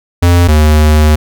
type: tone pair in turn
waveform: square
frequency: 87.3 / 76.37 Hz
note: F2 / D#2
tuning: 0 / -32 cents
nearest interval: major second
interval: 232 cents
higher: first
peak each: -5 dBFS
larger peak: neither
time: 0.22-0.48 / 0.48-1.16 s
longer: second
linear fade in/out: 10 ms
effects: none